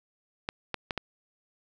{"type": "clicks", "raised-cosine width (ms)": 0.3, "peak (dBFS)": -14, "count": 4, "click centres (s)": [0.489, 0.743, 0.908, 0.977], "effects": []}